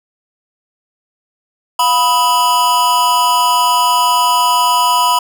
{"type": "tone with amplitude modulation", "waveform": "square", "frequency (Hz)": 987, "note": "B5", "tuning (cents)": -1, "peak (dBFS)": -7, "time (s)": [1.79, 5.19], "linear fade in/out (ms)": 5, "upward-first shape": "sine", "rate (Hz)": 280, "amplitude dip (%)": 75, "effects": []}